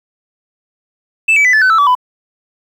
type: tone with pitch steps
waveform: sine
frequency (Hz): 2637 / 2296 / 1998.5 / 1739.8 / 1514.6 / 1318.5 / 1147.8 / 999.2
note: E7 / D7 / B6 / A6 / F#6 / E6 / D6 / B5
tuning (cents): 0 / -40 / +20 / -20 / +40 / 0 / -40 / +20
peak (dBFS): -4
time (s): 1.28-1.952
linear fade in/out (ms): 10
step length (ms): 84
effects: tanh soft clip ceiling -6 dBFS + 7-bit